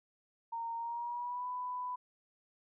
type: tone with pitch glide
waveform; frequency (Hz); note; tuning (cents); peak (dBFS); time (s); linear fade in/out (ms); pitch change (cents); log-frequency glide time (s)
sine; 923 to 995; A#5 to B5; -17 to +13; -36; 0.52-1.96; 10; +130; 0.76-1.47
effects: none